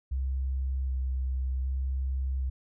sine tone with vibrato, 65.41 Hz, C2, in tune, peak -27 dBFS, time 0.11-2.5 s, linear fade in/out 10 ms, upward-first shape square, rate 0.65 Hz, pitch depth 15 cents each way, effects none

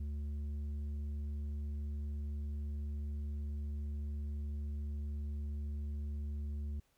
triangle tone with tanh clipping, 73 Hz, D2, 10 cents flat, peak -38 dBFS, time 0-6.8 s, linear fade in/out 5 ms, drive 11 dB, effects pink hiss -75 dBFS RMS until 6.97 s

